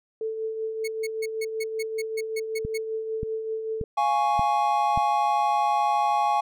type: tone with tremolo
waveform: sine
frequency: 441.9 Hz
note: A4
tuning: 7 cents sharp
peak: -25 dBFS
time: 0.21-3.84 s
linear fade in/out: 2 ms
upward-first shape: triangle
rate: 5.2 Hz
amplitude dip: 50%
type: tone bursts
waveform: sawtooth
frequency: 2200 Hz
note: C#7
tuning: 14 cents flat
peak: -28 dBFS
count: 11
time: 0.84-2.78 s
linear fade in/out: 10 ms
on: 40 ms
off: 150 ms
type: click train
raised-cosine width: 5 ms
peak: -18 dBFS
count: 5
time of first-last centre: 2.65-4.976 s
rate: 1.72 Hz
type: chord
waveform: triangle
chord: Db major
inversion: first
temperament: equal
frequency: 698.5 / 830.6 / 1108.7 Hz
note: F5 / Ab5 / Db6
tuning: 0 / 0 / 0 cents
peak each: -26 / -20 / -25 dBFS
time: 3.97-6.41 s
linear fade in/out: 10 ms
effects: none